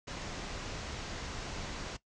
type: low-pass noise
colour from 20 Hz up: pink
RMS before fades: -41 dBFS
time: 0.07-1.97 s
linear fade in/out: 10 ms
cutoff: 7100 Hz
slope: 48 dB/octave
effects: noise-tail reverb RT60 0.1 s tail -17 dB re dry